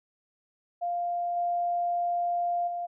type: tone with level steps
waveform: sine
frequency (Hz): 698.5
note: F5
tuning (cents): 0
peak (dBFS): -27 / -25 / -30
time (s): 0.81-2.87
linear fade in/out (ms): 20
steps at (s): 1.36 / 2.67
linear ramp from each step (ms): 10
effects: none